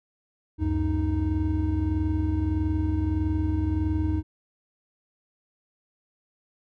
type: tone cluster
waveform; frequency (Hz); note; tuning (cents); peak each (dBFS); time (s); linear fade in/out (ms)
triangle; 71.4 / 93 / 310.8; D2 / F#2 / D#4; -48 / +9 / -2; -25; 0.58-4.23; 50
effects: none